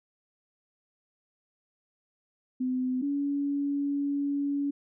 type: tone pair in turn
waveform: sine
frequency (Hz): 255.1 / 283.4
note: C4 / C#4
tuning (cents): -44 / +38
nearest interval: major second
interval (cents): 182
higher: second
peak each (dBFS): -26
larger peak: neither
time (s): 2.6-3.02 / 3.02-4.71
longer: second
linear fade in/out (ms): 10
effects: none